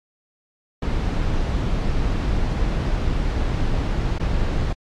brown noise with dropouts, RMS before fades -21 dBFS, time 0.82-4.73 s, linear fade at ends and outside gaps 5 ms, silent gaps 4.183-4.197 s, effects low-pass 5000 Hz 12 dB/octave + AAC 64 kbps

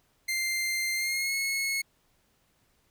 sawtooth tone with pitch glide, 2093 to 2182 Hz, C7 to C#7, 0 to -28 cents, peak -24 dBFS, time 0.28-1.82 s, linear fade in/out 10 ms, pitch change +72 cents, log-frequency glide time 0.95-1.34 s, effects pink hiss -69 dBFS RMS until 2.9 s

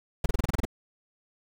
brown noise bursts, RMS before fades -23 dBFS, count 9, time 0.24-0.652 s, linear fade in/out 5 ms, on 20 ms, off 29 ms, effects none

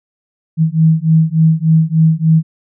sine beating tone pair, 158.7 / 162.1 Hz, D#3 / E3, +35 / -29 cents, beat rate 3.4 Hz, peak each -11 dBFS, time 0.57-2.43 s, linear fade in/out 50 ms, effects none

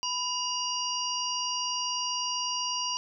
harmonic tone with a mistuned harmonic, 948 Hz, A#5, 29 cents sharp, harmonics 1 / 3 / 5 / 6, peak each -34 / -34 / -34 / -34 dBFS, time 0.03-2.97 s, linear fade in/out 0 ms, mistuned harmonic 1, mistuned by +85 cents, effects none

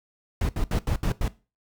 brown noise bursts at uneven times, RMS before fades -24 dBFS, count 6, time 0.41-0.49 / 0.56-0.64 / 0.71-0.79 / 0.87-0.96 / 1.03-1.12 / 1.21-1.28 s, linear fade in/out 2 ms, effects noise-tail reverb RT60 0.3 s tail -18 dB re dry

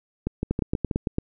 two click trains, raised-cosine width 3 ms, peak -10 / -12 dBFS, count 7 / 5, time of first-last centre 0.51-1.184 / 0.27-0.912 s, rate 8.9 / 6.23 Hz, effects none

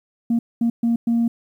sine tone bursts at uneven times, 233.1 Hz, A#3, in tune, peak -14 dBFS, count 4, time 0.3-0.39 / 0.61-0.7 / 0.83-0.96 / 1.07-1.28 s, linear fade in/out 5 ms, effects tanh soft clip ceiling -13 dBFS + 9-bit

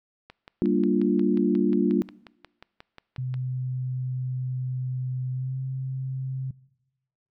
click train, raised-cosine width 0.3 ms, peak -27 dBFS, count 18, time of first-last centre 0.3-3.341 s, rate 5.59 Hz
sine chord, G minor seventh, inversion none, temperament equal, 196 / 233.1 / 293.7 / 349.2 Hz, G3 / Bb3 / D4 / F4, 0 / 0 / 0 / 0 cents, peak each -25 dBFS, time 0.62-2.02 s, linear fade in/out 0 ms
sine tone with pitch glide, 127.9 to 131.65 Hz, C3 to C3, -39 to +11 cents, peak -27 dBFS, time 3.18-6.51 s, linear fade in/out 5 ms, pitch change +50 cents, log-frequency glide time 5.3-5.58 s
effects noise-tail reverb RT60 1.0 s tail -22 dB re dry

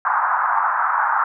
pink band-pass noise, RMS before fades -19 dBFS, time 0.05-1.24 s, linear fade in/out 2 ms, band 840 to 1500 Hz, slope 48 dB/octave, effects none

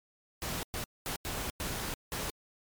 pink noise bursts at uneven times, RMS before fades -36 dBFS, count 6, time 0.42-0.63 / 0.74-0.84 / 1.06-1.16 / 1.25-1.5 / 1.6-1.94 / 2.12-2.3 s, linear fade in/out 0 ms, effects MP3 96 kbps

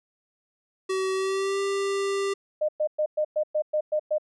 square tone with pitch glide, 379.7 to 395.1 Hz, F#4 to G4, +45 to +14 cents, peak -25 dBFS, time 0.89-2.34 s, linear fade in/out 10 ms, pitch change +69 cents, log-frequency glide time 1.13-1.6 s
sine tone bursts, 610 Hz, D#5, 34 cents flat, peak -21 dBFS, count 9, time 2.61-4.183 s, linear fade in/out 10 ms, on 77 ms, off 110 ms
effects resampled to 22050 Hz

